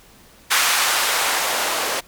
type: noise with band-pass filter sweep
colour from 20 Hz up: blue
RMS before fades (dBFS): -20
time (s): 0.5-2.01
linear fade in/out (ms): 20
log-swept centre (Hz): 1300 to 550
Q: 1
effects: pink hiss -49 dBFS RMS until 2.07 s